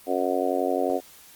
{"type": "harmonic tone", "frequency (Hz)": 91.5, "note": "F#2", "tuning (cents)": -19, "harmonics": [3, 4, 5, 6, 7, 8], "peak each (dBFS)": [-29, -29, -29, -29, -29, -29], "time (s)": [0.06, 1.01], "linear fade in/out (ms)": 50, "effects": ["white hiss -50 dBFS RMS until 1.35 s", "Opus 32 kbps"]}